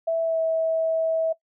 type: tone with pitch glide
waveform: sine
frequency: 658 to 648.2 Hz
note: E5 to E5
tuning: -3 to -29 cents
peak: -20 dBFS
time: 0.07-1.33 s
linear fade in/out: 10 ms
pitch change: -26 cents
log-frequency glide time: 0.23-0.4 s
effects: noise-tail reverb RT60 0.1 s tail -19 dB re dry